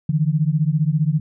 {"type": "beating tone pair", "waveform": "sine", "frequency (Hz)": [147.6, 162.6], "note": ["D3", "E3"], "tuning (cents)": [9, -23], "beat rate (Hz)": 15, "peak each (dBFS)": [-18, -19], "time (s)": [0.09, 1.2], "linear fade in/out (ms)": 5, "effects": []}